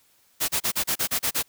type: noise bursts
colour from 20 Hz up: white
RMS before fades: -24 dBFS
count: 9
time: 0.4-1.429 s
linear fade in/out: 20 ms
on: 85 ms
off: 33 ms
effects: white hiss -62 dBFS RMS until 1.48 s